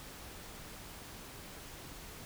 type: silence
effects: pink hiss -49 dBFS RMS until 2.25 s